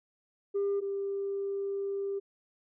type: tone pair in turn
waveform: sine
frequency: 400 / 396.3 Hz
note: G4 / G4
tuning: +35 / +19 cents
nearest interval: unison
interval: 16 cents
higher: first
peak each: -25 / -30 dBFS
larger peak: first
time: 0.54-0.81 / 0.81-2.2 s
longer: second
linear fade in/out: 20 ms
effects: tanh soft clip ceiling -25 dBFS